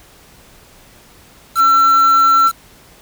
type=tone with quantisation; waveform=triangle; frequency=1345 Hz; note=E6; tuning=34 cents sharp; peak=-6 dBFS; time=1.55-2.52 s; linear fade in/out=50 ms; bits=4; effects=pink hiss -45 dBFS RMS until 3.01 s